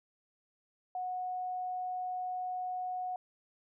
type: tone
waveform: sine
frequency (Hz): 733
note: F#5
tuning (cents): -16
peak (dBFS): -34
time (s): 0.95-3.16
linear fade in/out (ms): 2
effects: none